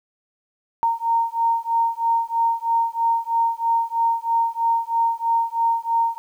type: beating tone pair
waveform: sine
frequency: 920 / 923.1 Hz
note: A#5 / A#5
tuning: -23 / -17 cents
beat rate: 3.1 Hz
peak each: -21 dBFS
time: 0.83-6.18 s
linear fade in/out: 0 ms
effects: 9-bit